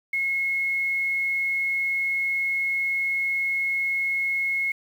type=tone with quantisation; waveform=sine; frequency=2171 Hz; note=C#7; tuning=37 cents flat; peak=-22 dBFS; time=0.13-4.72 s; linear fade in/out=5 ms; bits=8; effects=none